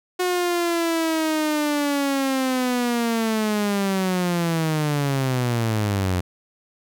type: linear sweep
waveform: sawtooth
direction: down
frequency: 364.5 to 88 Hz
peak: -16 dBFS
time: 0.19-6.21 s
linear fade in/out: 10 ms
effects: none